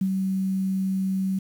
sine tone with ADSR envelope, 190.7 Hz, G3, 47 cents flat, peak -19 dBFS, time 0.01-1.39 s, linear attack 6 ms, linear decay 64 ms, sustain -3 dB, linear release 6 ms, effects 8-bit

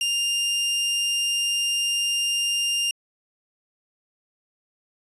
sawtooth tone, 2802 Hz, F7, 5 cents sharp, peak -18 dBFS, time 0.01-2.91 s, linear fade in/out 2 ms, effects resampled to 24000 Hz

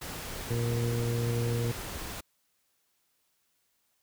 pink noise, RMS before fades -39 dBFS, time 0.01-2.21 s, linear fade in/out 10 ms
harmonic tone, 117.9 Hz, A#2, 20 cents sharp, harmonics 1 / 2 / 3 / 4, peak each -28 / -38 / -40 / -35 dBFS, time 0.5-1.72 s, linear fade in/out 10 ms
effects white hiss -74 dBFS RMS until 4.02 s

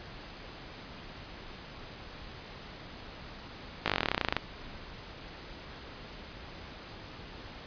slowing click train, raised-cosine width 0.3 ms, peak -10 dBFS, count 19, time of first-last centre 3.86-4.366 s, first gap 18 ms, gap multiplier 1.05, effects pink hiss -46 dBFS RMS until 7.66 s + resampled to 11025 Hz

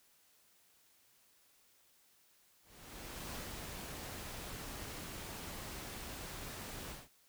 pink noise with ADSR envelope, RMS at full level -44 dBFS, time 2.62-7.09 s, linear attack 710 ms, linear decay 140 ms, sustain -2 dB, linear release 190 ms, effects white hiss -69 dBFS RMS until 7.28 s

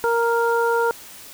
harmonic tone, 466.2 Hz, A#4, in tune, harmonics 1 / 2 / 3, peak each -19 / -22 / -24 dBFS, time 0.04-0.91 s, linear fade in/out 0 ms, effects white hiss -41 dBFS RMS until 1.33 s

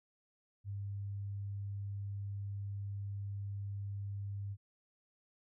sine tone, 100 Hz, G2, 35 cents sharp, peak -38 dBFS, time 0.64-4.57 s, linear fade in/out 50 ms, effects none

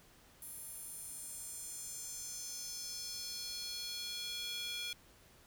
square tone with high-pass filter sweep, 478.1 Hz, A#4, 44 cents sharp, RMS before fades -44 dBFS, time 0.42-4.93 s, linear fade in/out 2 ms, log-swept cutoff 11000 to 3000 Hz, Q 3, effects pink hiss -63 dBFS RMS until 5.46 s

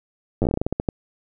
slowing click train, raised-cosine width 2 ms, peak -8 dBFS, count 14, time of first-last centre 0.42-0.888 s, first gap 9 ms, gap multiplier 1.21, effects none

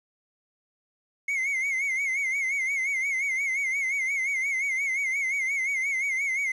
triangle tone with vibrato, 2155 Hz, C#7, 49 cents flat, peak -23 dBFS, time 1.28-6.52 s, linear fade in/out 5 ms, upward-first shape sine, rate 5.7 Hz, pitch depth 90 cents each way, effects resampled to 24000 Hz + 9-bit

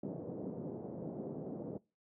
pink band-pass noise, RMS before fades -43 dBFS, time 0.03-1.78 s, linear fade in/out 5 ms, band 150 to 560 Hz, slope 24 dB/octave, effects noise-tail reverb RT60 0.3 s tail -24 dB re dry

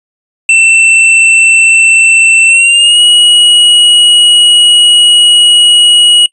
square tone with pitch glide, 2681 to 2907 Hz, E7 to F#7, +29 to -31 cents, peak -3 dBFS, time 0.49-6.26 s, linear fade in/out 2 ms, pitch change +140 cents, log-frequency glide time 2.47-3.01 s, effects noise-tail reverb RT60 0.1 s tail -23 dB re dry + resampled to 22050 Hz

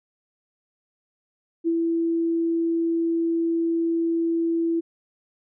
sine tone with ADSR envelope, 332.6 Hz, E4, 16 cents sharp, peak -18 dBFS, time 1.64-4.81 s, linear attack 35 ms, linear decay 51 ms, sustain -2 dB, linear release 19 ms, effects none

